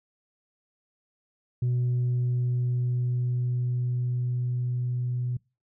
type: tone with level ramp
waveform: sine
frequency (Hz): 123.47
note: B2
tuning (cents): 0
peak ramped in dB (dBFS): -20 to -25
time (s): 1.62-5.37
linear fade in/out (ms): 5
effects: noise-tail reverb RT60 0.3 s tail -26 dB re dry + tanh soft clip ceiling -21 dBFS